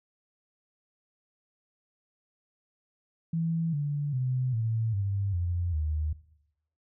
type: tone with pitch steps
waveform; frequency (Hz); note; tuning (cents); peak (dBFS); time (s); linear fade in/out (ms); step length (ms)
sine; 164.81 / 145.14 / 127.82 / 112.57 / 99.14 / 87.31 / 76.89; E3 / D3 / C3 / A2 / G2 / F2 / D#2; 0 / -20 / -40 / +40 / +20 / 0 / -20; -26; 3.33-6.13; 5; 400
effects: noise-tail reverb RT60 0.8 s tail -18 dB re dry